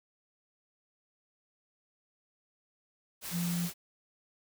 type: tone in noise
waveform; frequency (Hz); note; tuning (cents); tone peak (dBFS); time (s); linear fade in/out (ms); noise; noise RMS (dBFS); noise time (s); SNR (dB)
sine; 172.9; F3; -17; -30; 3.31-3.7; 50; white; -40; 3.21-3.74; +7
effects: none